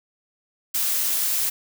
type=noise; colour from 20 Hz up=blue; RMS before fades=-23 dBFS; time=0.74-1.5 s; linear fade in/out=10 ms; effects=none